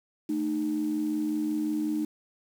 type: tone pair together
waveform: sine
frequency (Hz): 220.5 / 306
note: A3 / D#4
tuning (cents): +4 / -29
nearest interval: tritone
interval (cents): 567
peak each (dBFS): -32 / -26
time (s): 0.29-2.05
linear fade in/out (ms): 5
effects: tanh soft clip ceiling -19 dBFS + 8-bit